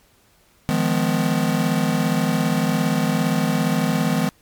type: chord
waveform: square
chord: F half-diminished seventh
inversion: third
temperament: just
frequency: 157.15 / 174.61 / 209.5 / 251.4 Hz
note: Eb3 / F3 / Ab3 / Cb4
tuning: +18 / 0 / +15 / +31 cents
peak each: -24 dBFS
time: 0.69-4.29 s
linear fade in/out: 0 ms
effects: pink hiss -57 dBFS RMS until 4.41 s + MP3 96 kbps